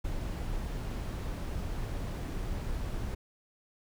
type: noise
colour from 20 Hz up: brown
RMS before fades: -35 dBFS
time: 0.04-3.15 s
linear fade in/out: 10 ms
effects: none